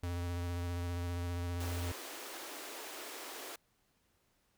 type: tone with vibrato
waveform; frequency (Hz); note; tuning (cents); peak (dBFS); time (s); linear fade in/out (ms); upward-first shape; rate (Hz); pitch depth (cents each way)
square; 87.31; F2; 0; -36; 0.03-1.92; 5; triangle; 15; 25
type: high-pass noise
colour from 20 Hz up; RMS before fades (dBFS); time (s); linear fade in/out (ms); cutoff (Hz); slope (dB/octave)
pink; -46; 1.6-3.56; 5; 290; 48
effects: pink hiss -75 dBFS RMS until 4.57 s